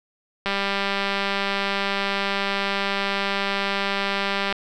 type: click train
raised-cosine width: 0.3 ms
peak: -8 dBFS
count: 806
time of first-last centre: 0.46-4.526 s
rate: 198 Hz
effects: none